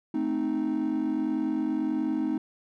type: chord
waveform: triangle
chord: A diminished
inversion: none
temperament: equal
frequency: 220 / 261.6 / 311.1 Hz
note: A3 / C4 / Eb4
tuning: 0 / 0 / 0 cents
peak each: -30 / -27 / -25 dBFS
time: 0.14-2.38 s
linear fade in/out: 5 ms
effects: tanh soft clip ceiling -18 dBFS